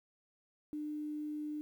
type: tone with quantisation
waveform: sine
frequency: 300.5 Hz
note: D4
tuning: 40 cents sharp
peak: -37 dBFS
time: 0.73-1.61 s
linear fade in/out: 0 ms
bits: 11
effects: none